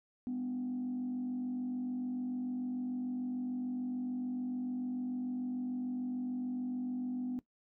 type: tone with frequency modulation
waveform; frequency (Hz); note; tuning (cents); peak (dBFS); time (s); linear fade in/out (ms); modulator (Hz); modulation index
sine; 250; B3; +21; -33; 0.27-7.39; 0; 46.8; 0.37
effects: noise-tail reverb RT60 0.1 s tail -18 dB re dry + tanh soft clip ceiling -31 dBFS